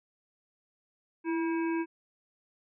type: harmonic tone with a mistuned harmonic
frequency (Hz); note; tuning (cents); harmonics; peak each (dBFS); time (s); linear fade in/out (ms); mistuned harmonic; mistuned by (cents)
322.3; E4; -39; 1 / 3 / 5 / 7 / 8; -28 / -38 / -42 / -45 / -46; 1.24-1.86; 50; 1; +49
effects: none